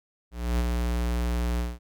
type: tone with ADSR envelope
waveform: square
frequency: 59.6 Hz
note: A#1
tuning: 39 cents sharp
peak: -22 dBFS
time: 0.31-1.79 s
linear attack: 280 ms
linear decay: 35 ms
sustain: -3 dB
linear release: 200 ms
effects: none